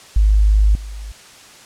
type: tone with level steps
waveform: sine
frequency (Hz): 51.91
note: G#1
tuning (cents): 0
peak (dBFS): -9 / -27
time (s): 0.16-1.12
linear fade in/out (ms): 5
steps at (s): 0.75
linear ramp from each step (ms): 2
effects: white hiss -42 dBFS RMS until 1.65 s + low-pass 8000 Hz 12 dB/octave